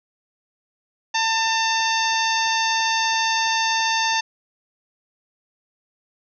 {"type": "harmonic tone with a mistuned harmonic", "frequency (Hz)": 897, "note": "A5", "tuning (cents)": 33, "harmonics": [1, 2, 3, 4, 5, 6, 7], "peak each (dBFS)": [-22, -25, -27, -28, -29, -30, -30], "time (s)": [1.14, 4.21], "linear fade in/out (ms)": 10, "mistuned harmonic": 5, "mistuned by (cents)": 37, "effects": []}